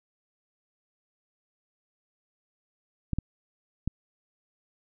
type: clicks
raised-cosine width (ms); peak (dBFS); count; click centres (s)
5; -15; 3; 3.133 / 3.186 / 3.876
effects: none